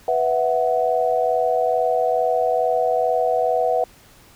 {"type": "chord", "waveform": "sine", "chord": "B suspended fourth", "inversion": "none", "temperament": "just", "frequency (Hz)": [493.9, 658.5, 740.8], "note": ["B4", "E5", "F#5"], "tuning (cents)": [0, -2, 2], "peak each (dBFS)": -21, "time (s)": [0.08, 3.84], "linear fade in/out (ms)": 2, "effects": ["pink hiss -50 dBFS RMS until 4.35 s"]}